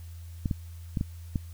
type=clicks; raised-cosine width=5 ms; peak=-15 dBFS; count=5; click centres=0.458 / 0.512 / 0.972 / 1.011 / 1.358 s; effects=added 84 Hz sine -40 dBFS peak until 1.53 s + white hiss -58 dBFS RMS until 1.53 s